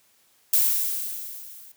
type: noise with level ramp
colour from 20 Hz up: violet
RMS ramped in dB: -18 to -47 dBFS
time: 0.53-1.72 s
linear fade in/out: 5 ms
effects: white hiss -62 dBFS RMS until 1.76 s + high-pass 80 Hz 12 dB/octave